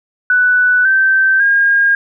sine tone with pitch steps, 1488 / 1553 / 1620.8 Hz, F#6 / G6 / G#6, +9 / -17 / -43 cents, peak -8 dBFS, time 0.3-1.95 s, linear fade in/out 2 ms, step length 550 ms, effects none

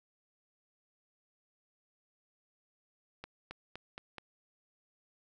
accelerating click train, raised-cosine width 0.3 ms, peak -27 dBFS, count 5, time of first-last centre 3.24-4.183 s, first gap 270 ms, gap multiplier 0.91, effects none

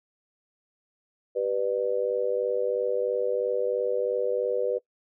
sine tone with amplitude modulation, 493.8 Hz, B4, in tune, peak -19 dBFS, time 1.35-4.79 s, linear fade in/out 20 ms, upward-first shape sine, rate 103 Hz, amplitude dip 100%, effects noise-tail reverb RT60 0.1 s tail -22 dB re dry

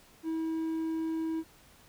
triangle tone, 322.7 Hz, E4, 37 cents flat, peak -28 dBFS, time 0.23-1.44 s, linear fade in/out 50 ms, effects pink hiss -59 dBFS RMS until 1.88 s

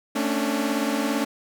sawtooth tone cluster, 222.7 / 274.1 / 291.8 Hz, A3 / C#4 / D4, +21 / -19 / -11 cents, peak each -23 dBFS, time 0.15-1.25 s, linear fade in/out 10 ms, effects none

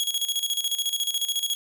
sawtooth tone with tremolo, 3322 Hz, G#7, in tune, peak -19 dBFS, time 0-1.55 s, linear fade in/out 0 ms, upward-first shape square, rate 14 Hz, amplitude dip 70%, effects none

